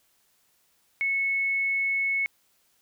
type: tone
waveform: sine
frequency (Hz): 2200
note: C#7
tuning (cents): -14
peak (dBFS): -23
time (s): 1.01-2.26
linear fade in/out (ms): 0
effects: white hiss -67 dBFS RMS until 2.81 s